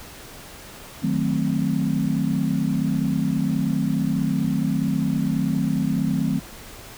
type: chord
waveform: sine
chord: D# diminished seventh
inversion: none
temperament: equal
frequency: 155.56 / 185 / 220 / 261.6 Hz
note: D#3 / F#3 / A3 / C4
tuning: 0 / 0 / 0 / 0 cents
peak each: -25 dBFS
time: 1.02-6.4 s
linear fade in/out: 20 ms
effects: pink hiss -41 dBFS RMS until 6.97 s